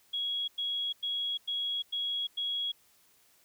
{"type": "tone bursts", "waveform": "sine", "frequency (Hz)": 3322, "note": "G#7", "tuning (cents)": 0, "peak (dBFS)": -30, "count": 6, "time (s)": [0.13, 2.72], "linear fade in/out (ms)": 10, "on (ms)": 350, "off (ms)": 98, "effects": ["white hiss -65 dBFS RMS until 3.44 s"]}